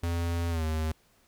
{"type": "tone with pitch glide", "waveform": "square", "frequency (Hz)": [85, 78.85], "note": ["F2", "D#2"], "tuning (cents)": [-46, 24], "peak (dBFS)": -28, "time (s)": [0.03, 0.92], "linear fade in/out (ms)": 5, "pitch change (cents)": -130, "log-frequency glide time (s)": [0.5, 0.64], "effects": ["pink hiss -65 dBFS RMS until 1.27 s"]}